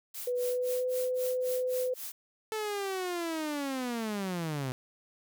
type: noise with tremolo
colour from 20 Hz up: blue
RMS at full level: -39 dBFS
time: 0.14-2.12 s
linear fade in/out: 5 ms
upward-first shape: sine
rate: 3.8 Hz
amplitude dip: 100%
type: tone with pitch glide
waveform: sine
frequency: 493.9 to 506 Hz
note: B4 to B4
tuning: 0 to +42 cents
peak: -28 dBFS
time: 0.27-1.94 s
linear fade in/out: 5 ms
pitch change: +42 cents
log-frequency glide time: 0.39-0.9 s
type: linear sweep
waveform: sawtooth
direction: down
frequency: 440 to 124.2 Hz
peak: -28 dBFS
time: 2.52-4.72 s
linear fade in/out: 0 ms
effects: none